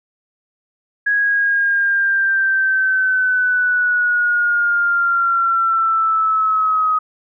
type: linear sweep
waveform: sine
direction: down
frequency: 1661.2 to 1257 Hz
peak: -13 dBFS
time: 1.06-6.99 s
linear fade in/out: 10 ms
effects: none